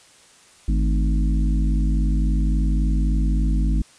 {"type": "harmonic tone with a mistuned harmonic", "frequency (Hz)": 51.91, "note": "G#1", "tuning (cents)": 0, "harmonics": [1, 3, 4, 5, 6], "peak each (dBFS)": [-17, -27, -29, -31, -33], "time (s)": [0.68, 3.82], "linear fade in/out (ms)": 5, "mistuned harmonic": 4, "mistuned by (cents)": 69, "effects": ["white hiss -51 dBFS RMS until 3.98 s", "resampled to 22050 Hz"]}